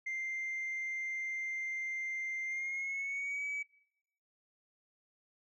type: tone with pitch glide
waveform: sine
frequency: 2093 to 2282 Hz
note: C7 to C#7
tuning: 0 to +50 cents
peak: -33 dBFS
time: 0.06-3.63 s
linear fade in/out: 10 ms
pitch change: +150 cents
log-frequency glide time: 2.45-3.45 s
effects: noise-tail reverb RT60 0.8 s tail -23 dB re dry + tanh soft clip ceiling -33 dBFS